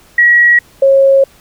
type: tone pair in turn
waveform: sine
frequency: 1914 / 544 Hz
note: A#6 / C#5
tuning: +45 / -33 cents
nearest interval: octave + minor seventh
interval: 2178 cents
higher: first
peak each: -4 dBFS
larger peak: neither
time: 0.18-0.59 / 0.82-1.24 s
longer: second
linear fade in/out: 5 ms
effects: pink hiss -45 dBFS RMS until 1.4 s